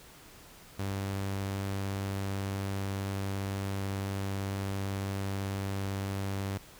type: tone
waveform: sawtooth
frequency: 98 Hz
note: G2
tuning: in tune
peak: -28 dBFS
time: 0.79-6.58 s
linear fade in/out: 5 ms
effects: pink hiss -53 dBFS RMS until 6.79 s